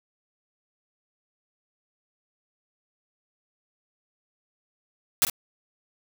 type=noise with echo; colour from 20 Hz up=white; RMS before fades=-19 dBFS; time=5.22-5.25 s; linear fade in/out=0 ms; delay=48 ms; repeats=1; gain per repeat=-12 dB; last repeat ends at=5.298 s; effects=none